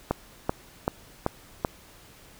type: click train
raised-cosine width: 1 ms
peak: -9 dBFS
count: 5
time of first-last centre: 0.11-1.648 s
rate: 2.6 Hz
effects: pink hiss -52 dBFS RMS until 2.39 s